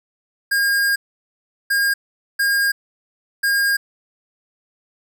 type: tone bursts at uneven times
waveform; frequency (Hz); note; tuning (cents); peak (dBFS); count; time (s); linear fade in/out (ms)
square; 1619; G#6; -45; -16; 4; 0.51-0.96 / 1.7-1.94 / 2.39-2.72 / 3.43-3.77; 10
effects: none